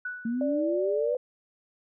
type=tone with exponential decay; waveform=sine; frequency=1480 Hz; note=F#6; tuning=in tune; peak=-29 dBFS; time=0.05-0.61 s; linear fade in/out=5 ms; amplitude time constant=120 ms
type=exponential sweep; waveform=sine; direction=up; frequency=224.8 to 512 Hz; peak=-26 dBFS; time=0.25-1.17 s; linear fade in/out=5 ms
type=tone; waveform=sine; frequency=587.3 Hz; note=D5; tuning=in tune; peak=-27 dBFS; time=0.41-1.15 s; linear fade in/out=2 ms
effects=none